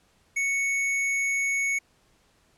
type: tone with hard clipping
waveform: sine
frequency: 2217 Hz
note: C#7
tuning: in tune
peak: -25 dBFS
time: 0.36-1.79 s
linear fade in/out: 10 ms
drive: 13 dB
effects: pink hiss -64 dBFS RMS until 2.57 s + low-pass 10000 Hz 12 dB/octave